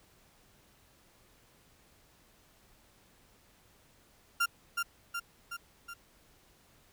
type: tone with echo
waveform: 35% pulse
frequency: 1390 Hz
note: F6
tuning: 9 cents flat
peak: -24 dBFS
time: 4.4-4.46 s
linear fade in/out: 10 ms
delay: 370 ms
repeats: 4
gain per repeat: -4 dB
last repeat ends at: 5.94 s
effects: pink hiss -64 dBFS RMS until 6.92 s